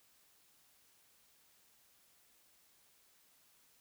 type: silence
effects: white hiss -69 dBFS RMS until 3.8 s